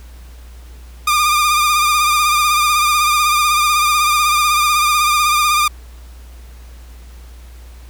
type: tone with vibrato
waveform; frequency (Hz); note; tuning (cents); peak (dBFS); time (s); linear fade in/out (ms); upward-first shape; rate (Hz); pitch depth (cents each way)
sawtooth; 1205; D6; +44; -8; 1.07-5.68; 5; triangle; 16; 49
effects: added 60 Hz sine -34 dBFS peak until 7.89 s + pink hiss -47 dBFS RMS until 7.89 s